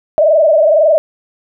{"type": "tone with frequency modulation", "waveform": "sine", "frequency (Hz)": 621, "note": "D#5", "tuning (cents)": -3, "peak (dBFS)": -6, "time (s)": [0.18, 0.98], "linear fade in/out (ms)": 0, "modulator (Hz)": 21.9, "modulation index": 1.8, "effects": []}